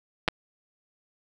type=clicks; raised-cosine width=0.3 ms; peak=-7 dBFS; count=2; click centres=0.279 / 0.285 s; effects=none